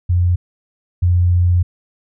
sine tone pair in turn, 88.5 / 88.5 Hz, F2 / F2, +23 / +23 cents, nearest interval unison, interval 0 cents, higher neither, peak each -11 / -10 dBFS, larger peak second, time 0.09-0.36 / 1.02-1.63 s, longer second, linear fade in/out 10 ms, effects none

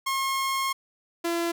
sawtooth tone pair in turn, 1077 / 339.2 Hz, C6 / E4, +50 / +50 cents, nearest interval octave + minor sixth, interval 2000 cents, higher first, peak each -21 dBFS, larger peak neither, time 0.06-0.73 / 1.24-1.52 s, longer first, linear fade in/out 10 ms, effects none

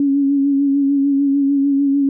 sine tone with vibrato, 279 Hz, C#4, 11 cents sharp, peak -12 dBFS, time 0-2.09 s, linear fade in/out 2 ms, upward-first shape sine, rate 6.7 Hz, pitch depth 32 cents each way, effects none

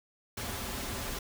pink noise with comb filter, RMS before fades -37 dBFS, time 0.37-1.19 s, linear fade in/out 5 ms, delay 6.4 ms, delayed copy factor -0.5, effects none

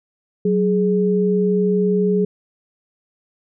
sine tone pair together, 186.3 / 418.2 Hz, F#3 / G#4, +12 / +12 cents, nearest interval octave + major second, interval 1400 cents, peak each -17 dBFS, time 0.45-2.25 s, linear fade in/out 5 ms, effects none

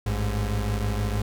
35% pulse tone pair together, 54.79 / 103.2 Hz, A1 / G#2, -7 / -10 cents, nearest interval major seventh, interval 1097 cents, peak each -25 dBFS, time 0.06-1.22 s, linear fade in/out 5 ms, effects none

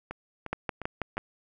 two click trains, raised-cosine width 0.5 ms, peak -21 / -14 dBFS, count 4 / 5, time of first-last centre 0.11-1.17 / 0.53-1.179 s, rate 2.83 / 6.16 Hz, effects none

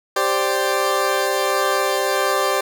20% pulse chord, G suspended fourth, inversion none, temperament equal, 392 / 523.3 / 587.3 Hz, G4 / C5 / D5, 0 / 0 / 0 cents, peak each -17 dBFS, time 0.16-2.61 s, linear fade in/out 5 ms, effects none

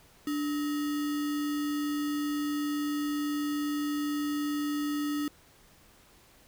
sine tone with sample-and-hold, 293.7 Hz, D4, in tune, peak -28 dBFS, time 0.27-5.28 s, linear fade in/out 2 ms, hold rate 1575 Hz, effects pink hiss -59 dBFS RMS until 6.47 s

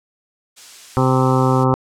blue noise, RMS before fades -34 dBFS, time 0.56-1.65 s, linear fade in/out 20 ms
harmonic tone, 130 Hz, C3, 11 cents flat, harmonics 1 / 2 / 3 / 4 / 6 / 7 / 8 / 9 / 10, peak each -16 / -19 / -21 / -22 / -24 / -24 / -25 / -26 / -26 dBFS, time 0.97-1.74 s, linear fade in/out 0 ms
effects low-pass 7000 Hz 12 dB/octave

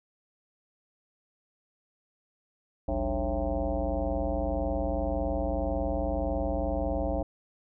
sine tone with frequency modulation, 296.6 Hz, D4, 17 cents sharp, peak -26 dBFS, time 2.88-7.23 s, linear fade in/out 5 ms, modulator 123 Hz, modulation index 3.6, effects none

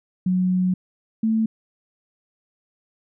sine tone pair in turn, 183.5 / 221.7 Hz, F#3 / A3, -14 / +13 cents, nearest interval minor third, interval 327 cents, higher second, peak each -17 dBFS, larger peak neither, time 0.26-0.74 / 1.23-1.46 s, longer first, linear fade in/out 5 ms, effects none

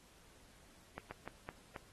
slowing click train, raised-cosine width 0.5 ms, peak -29 dBFS, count 5, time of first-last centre 0.98-1.762 s, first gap 130 ms, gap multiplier 1.28, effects pink hiss -64 dBFS RMS until 1.92 s + AAC 32 kbps

